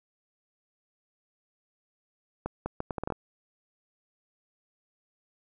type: accelerating click train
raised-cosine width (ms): 1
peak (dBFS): -17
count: 9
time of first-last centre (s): 2.46-3.123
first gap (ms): 200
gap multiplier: 0.72
effects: none